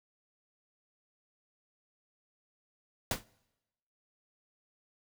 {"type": "noise with exponential decay", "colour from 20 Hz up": "pink", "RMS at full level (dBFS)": -27, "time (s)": [3.11, 3.24], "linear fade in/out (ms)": 2, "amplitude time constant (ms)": 28, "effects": ["noise-tail reverb RT60 1.0 s tail -25 dB re dry"]}